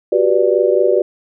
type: chord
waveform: sine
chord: G major seventh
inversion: third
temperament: just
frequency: 367.5 / 392 / 490 / 588 Hz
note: F#4 / G4 / B4 / D5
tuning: -12 / 0 / -14 / +2 cents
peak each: -16 dBFS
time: 0.12-1.02 s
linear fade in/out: 5 ms
effects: none

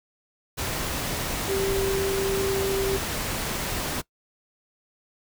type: tone in noise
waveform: sine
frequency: 390 Hz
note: G4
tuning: 9 cents flat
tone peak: -24 dBFS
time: 1.48-2.98 s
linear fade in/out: 20 ms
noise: pink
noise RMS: -29 dBFS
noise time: 0.57-4.02 s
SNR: +2 dB
effects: noise-tail reverb RT60 0.1 s tail -21 dB re dry

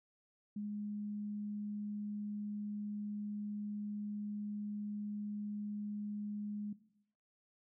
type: tone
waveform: sine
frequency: 207.7 Hz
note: G#3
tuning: in tune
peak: -38 dBFS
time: 0.56-6.73 s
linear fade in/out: 5 ms
effects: noise-tail reverb RT60 0.8 s tail -17 dB re dry

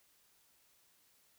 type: silence
effects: white hiss -70 dBFS RMS until 1.38 s

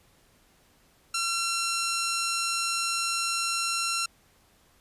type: tone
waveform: 10% pulse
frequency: 1360 Hz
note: F6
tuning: 46 cents flat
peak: -18 dBFS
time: 1.14-4.06 s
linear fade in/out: 5 ms
effects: pink hiss -62 dBFS RMS until 4.8 s + resampled to 32000 Hz

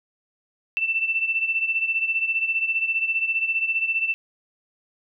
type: beating tone pair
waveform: sine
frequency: 2667 / 2682 Hz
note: E7 / E7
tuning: +20 / +29 cents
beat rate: 15 Hz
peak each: -22 / -27 dBFS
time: 0.77-4.14 s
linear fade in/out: 0 ms
effects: none

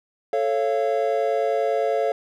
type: chord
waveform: triangle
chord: A augmented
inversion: none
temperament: just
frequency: 440 / 550 / 687.5 Hz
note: A4 / C#5 / E#5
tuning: 0 / -14 / -27 cents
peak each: -22 dBFS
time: 0.33-2.12 s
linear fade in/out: 2 ms
effects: none

